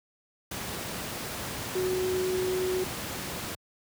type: tone in noise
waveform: sine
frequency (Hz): 370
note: F#4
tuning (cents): 0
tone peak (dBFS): -26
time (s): 1.75-2.84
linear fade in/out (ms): 5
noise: pink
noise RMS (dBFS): -35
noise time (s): 0.51-3.55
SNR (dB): +6
effects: high-pass 80 Hz 12 dB/octave